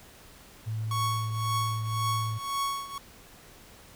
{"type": "tone", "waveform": "sine", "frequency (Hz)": 110, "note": "A2", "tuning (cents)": 0, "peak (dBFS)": -29, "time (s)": [0.66, 2.39], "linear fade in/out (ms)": 20}
{"type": "tone with tremolo", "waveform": "45% pulse", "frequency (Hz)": 1110, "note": "C#6", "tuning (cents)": 2, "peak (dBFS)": -26, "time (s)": [0.91, 2.98], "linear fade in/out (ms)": 2, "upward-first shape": "triangle", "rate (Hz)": 1.9, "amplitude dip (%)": 85}
{"effects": ["pink hiss -52 dBFS RMS until 3.95 s"]}